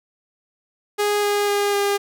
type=tone with pitch steps; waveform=sawtooth; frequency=413.5 / 410.2 / 406.9 / 403.6 Hz; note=G#4 / G#4 / G#4 / G#4; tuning=-8 / -21 / -35 / -49 cents; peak=-14 dBFS; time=0.98-1.98 s; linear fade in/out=20 ms; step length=250 ms; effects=none